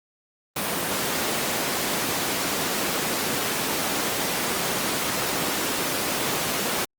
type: high-pass noise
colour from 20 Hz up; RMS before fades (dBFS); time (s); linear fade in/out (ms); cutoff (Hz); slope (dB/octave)
pink; -26; 0.56-6.85; 5; 210; 12
effects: Opus 32 kbps